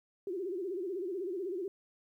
sine tone with vibrato, 370 Hz, F#4, in tune, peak -34 dBFS, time 0.27-1.68 s, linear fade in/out 2 ms, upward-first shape sine, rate 16 Hz, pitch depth 150 cents each way, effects 12-bit

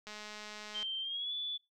click train, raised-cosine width 0.2 ms, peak -29 dBFS, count 161, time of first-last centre 0.07-0.828 s, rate 211 Hz
sine tone with pitch glide, 3136 to 3460 Hz, G7 to A7, 0 to -30 cents, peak -35 dBFS, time 0.74-1.58 s, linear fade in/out 20 ms, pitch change +170 cents, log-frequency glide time 1.01-1.33 s
effects noise-tail reverb RT60 0.2 s tail -18 dB re dry

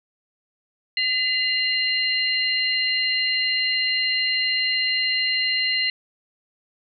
sine tone cluster, 2029 / 2812 / 4158 Hz, B6 / F7 / C8, +46 / +11 / -12 cents, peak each -24 dBFS, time 0.97-5.9 s, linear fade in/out 2 ms, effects none

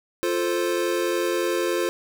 square chord, F major, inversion none, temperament equal, 349.2 / 440 / 523.3 Hz, F4 / A4 / C5, 0 / 0 / 0 cents, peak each -25 / -29 / -28 dBFS, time 0.23-1.89 s, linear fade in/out 0 ms, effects none

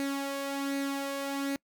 sawtooth tone with flanger, 277.2 Hz, C#4, in tune, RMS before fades -33 dBFS, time 0-1.56 s, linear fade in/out 0 ms, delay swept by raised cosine 0.46 to 1.76 ms, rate 1.3 Hz, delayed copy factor +0.5, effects noise-tail reverb RT60 0.1 s tail -25 dB re dry

